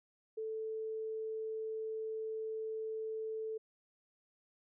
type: tone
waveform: sine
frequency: 440 Hz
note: A4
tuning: in tune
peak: -37 dBFS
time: 0.37-3.58 s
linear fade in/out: 10 ms
effects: none